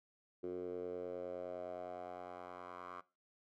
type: tone with band-pass filter sweep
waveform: 10% pulse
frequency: 89.7 Hz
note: F2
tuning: 47 cents sharp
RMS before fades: -45 dBFS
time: 0.43-3.01 s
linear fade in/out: 10 ms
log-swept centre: 380 to 1100 Hz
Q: 4.4
effects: noise-tail reverb RT60 0.3 s tail -19 dB re dry